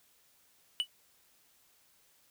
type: tone with exponential decay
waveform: triangle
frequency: 2963 Hz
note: F#7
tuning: 2 cents sharp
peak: -22 dBFS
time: 0.8-0.87 s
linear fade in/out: 0 ms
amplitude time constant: 15 ms
effects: white hiss -67 dBFS RMS until 2.3 s